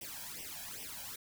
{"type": "noise with flanger", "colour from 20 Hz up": "white", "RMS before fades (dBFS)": -45, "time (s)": [0.01, 1.16], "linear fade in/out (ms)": 5, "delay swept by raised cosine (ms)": [0.35, 1.28], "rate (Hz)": 2.5, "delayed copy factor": 1, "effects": []}